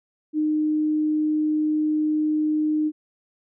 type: tone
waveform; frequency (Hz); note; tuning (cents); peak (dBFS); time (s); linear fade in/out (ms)
sine; 306.3; D#4; -27; -19; 0.33-2.92; 50
effects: none